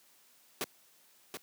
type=noise with echo; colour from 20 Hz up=pink; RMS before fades=-34 dBFS; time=0.61-0.64 s; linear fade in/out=0 ms; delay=730 ms; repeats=1; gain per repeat=-7 dB; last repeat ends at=1.37 s; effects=white hiss -64 dBFS RMS until 1.42 s + high-pass 150 Hz 12 dB/octave